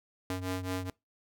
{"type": "ring-modulated tone", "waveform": "sawtooth", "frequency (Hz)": 185, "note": "F#3", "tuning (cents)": 0, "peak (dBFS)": -26, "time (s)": [0.3, 0.9], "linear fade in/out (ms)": 0, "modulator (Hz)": 90.2, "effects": ["noise-tail reverb RT60 0.2 s tail -23 dB re dry"]}